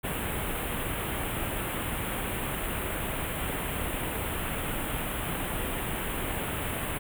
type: band-stop noise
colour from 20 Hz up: pink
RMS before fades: -32 dBFS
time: 0.03-6.99 s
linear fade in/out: 20 ms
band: 3300 to 8700 Hz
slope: 48 dB/octave
effects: none